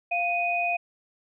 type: tone pair together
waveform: sine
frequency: 698.5 / 2489 Hz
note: F5 / D#7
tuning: 0 / 0 cents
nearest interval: octave + minor seventh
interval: 2200 cents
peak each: -26 dBFS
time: 0.11-0.77 s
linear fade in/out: 10 ms
effects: none